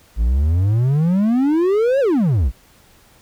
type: exponential two-way sweep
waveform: triangle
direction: up then down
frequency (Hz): 51.91 to 570 to 51.91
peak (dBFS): -11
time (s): 0.16-2.52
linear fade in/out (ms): 50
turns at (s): 2
effects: pink hiss -51 dBFS RMS until 3.21 s